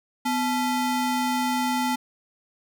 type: ring-modulated tone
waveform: square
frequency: 559 Hz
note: C#5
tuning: 14 cents sharp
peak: -20 dBFS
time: 0.25-1.96 s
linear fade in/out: 10 ms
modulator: 308 Hz
effects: none